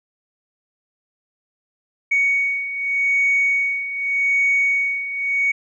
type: beating tone pair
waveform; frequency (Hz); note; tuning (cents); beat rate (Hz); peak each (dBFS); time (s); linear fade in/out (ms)
sine; 2234 / 2234.84; C#7 / C#7; +13 / +14; 0.84; -22 / -17; 2.11-5.52; 10
effects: tanh soft clip ceiling -10 dBFS